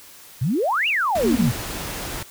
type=exponential two-way sweep; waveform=sine; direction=up then down; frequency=110 to 2923 to 110 Hz; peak=-18 dBFS; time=0.41-1.52 s; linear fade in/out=10 ms; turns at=0.88 s
type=noise; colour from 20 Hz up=pink; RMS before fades=-30 dBFS; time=1.15-2.23 s; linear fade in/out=5 ms
type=tone; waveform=sine; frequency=233.1 Hz; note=A#3; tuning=in tune; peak=-18 dBFS; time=1.23-1.5 s; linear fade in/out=20 ms
effects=white hiss -45 dBFS RMS until 2.3 s